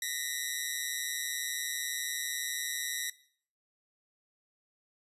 10% pulse ring-modulated tone, 1922 Hz, B6, 48 cents flat, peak -21 dBFS, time 0.02-3.1 s, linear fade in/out 2 ms, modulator 70 Hz, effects noise-tail reverb RT60 0.5 s tail -17 dB re dry + resampled to 32000 Hz

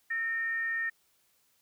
sine tone with frequency modulation, 1832 Hz, A#6, 31 cents flat, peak -29 dBFS, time 0.1-0.9 s, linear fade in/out 10 ms, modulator 511 Hz, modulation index 0.25, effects white hiss -70 dBFS RMS until 1.61 s

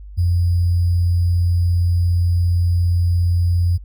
sine tone with sample-and-hold, 87.31 Hz, F2, in tune, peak -13 dBFS, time 0.17-3.78 s, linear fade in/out 20 ms, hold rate 4900 Hz, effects added 50 Hz sine -33 dBFS peak until 3.84 s

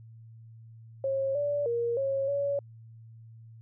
sine tone with pitch steps, 541 / 579 / 470.5 / 545 / 565 Hz, C#5 / D5 / A#4 / C#5 / C#5, -42 / -25 / +16 / -29 / +33 cents, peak -26 dBFS, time 1.04-2.59 s, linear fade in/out 2 ms, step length 310 ms, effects added 113 Hz sine -47 dBFS peak until 3.61 s

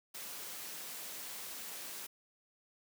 white high-pass noise, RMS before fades -45 dBFS, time 0.14-2.07 s, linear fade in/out 10 ms, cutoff 180 Hz, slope 12 dB/octave, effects none

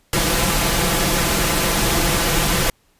pink noise with comb filter, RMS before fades -18 dBFS, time 0.13-2.7 s, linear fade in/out 2 ms, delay 5.9 ms, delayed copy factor +0.6, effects pink hiss -60 dBFS RMS until 2.99 s + resampled to 32000 Hz

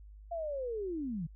sine linear sweep, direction down, 695 to 146.5 Hz, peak -34 dBFS, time 0.31-1.27 s, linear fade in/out 10 ms, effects added 51 Hz sine -49 dBFS peak until 1.35 s

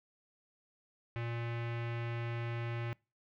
square tone with low-pass filter, 117.4 Hz, A#2, 13 cents sharp, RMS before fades -38 dBFS, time 1.16-2.93 s, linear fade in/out 0 ms, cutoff 2400 Hz, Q 2.5, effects noise-tail reverb RT60 0.3 s tail -25 dB re dry

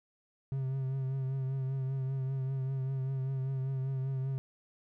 triangle tone with vibrato, 133.2 Hz, C3, 31 cents sharp, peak -29 dBFS, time 0.52-4.38 s, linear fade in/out 0 ms, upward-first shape triangle, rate 5.1 Hz, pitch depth 40 cents each way, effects none

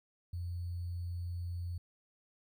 sine tone with sample-and-hold, 87.31 Hz, F2, in tune, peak -36 dBFS, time 0.33-1.78 s, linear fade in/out 5 ms, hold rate 4410 Hz, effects none

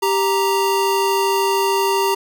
square tone pair together, 392 / 932.3 Hz, G4 / A#5, 0 / 0 cents, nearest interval octave + minor third, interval 1500 cents, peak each -19 dBFS, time 0.02-2.15 s, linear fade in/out 10 ms, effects none

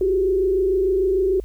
sine tone with frequency modulation, 380 Hz, F#4, 46 cents sharp, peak -16 dBFS, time 0.01-1.4 s, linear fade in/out 2 ms, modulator 26.7 Hz, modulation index 0.75, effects added 53 Hz sine -32 dBFS peak until 1.44 s + white hiss -59 dBFS RMS until 1.44 s

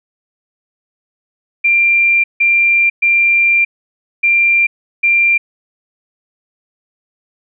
sine tone bursts at uneven times, 2377 Hz, D7, 20 cents sharp, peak -8 dBFS, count 5, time 1.64-2.24 / 2.4-2.9 / 3.02-3.65 / 4.23-4.67 / 5.03-5.38 s, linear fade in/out 10 ms, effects none

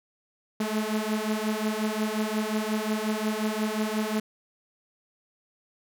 sawtooth beating tone pair, 212.8 / 218.4 Hz, G#3 / A3, +42 / -13 cents, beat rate 5.6 Hz, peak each -25 / -25 dBFS, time 0.6-4.2 s, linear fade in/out 5 ms, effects none

